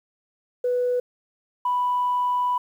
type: tone pair in turn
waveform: sine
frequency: 493.9 / 987.8 Hz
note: B4 / B5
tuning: 0 / 0 cents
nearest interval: octave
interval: 1200 cents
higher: second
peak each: -19 dBFS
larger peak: neither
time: 0.64-1 / 1.65-2.58 s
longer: second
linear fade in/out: 5 ms
effects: tanh soft clip ceiling -15 dBFS + 9-bit